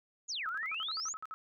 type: exponential two-way sweep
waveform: sine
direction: down then up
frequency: 7190 to 1274 to 7190 Hz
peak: -35 dBFS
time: 0.28-1.14 s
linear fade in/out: 20 ms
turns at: 0.48 s
type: tone bursts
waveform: sine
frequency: 1292 Hz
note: E6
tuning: 35 cents flat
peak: -39 dBFS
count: 11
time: 0.46-1.34 s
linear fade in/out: 0 ms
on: 30 ms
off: 55 ms
effects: none